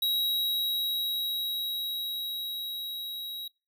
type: tone with level ramp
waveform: square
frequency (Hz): 3841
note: B7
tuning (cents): -49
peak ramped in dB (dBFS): -25 to -36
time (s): 0.02-3.48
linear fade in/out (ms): 5
effects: noise-tail reverb RT60 0.3 s tail -26 dB re dry